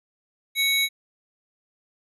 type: tone pair together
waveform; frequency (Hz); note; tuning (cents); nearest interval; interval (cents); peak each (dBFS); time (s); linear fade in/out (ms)
square; 2221 / 3864; C#7 / B7; +3 / -39; minor seventh; 958; -23; 0.55-0.89; 50
effects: resampled to 32000 Hz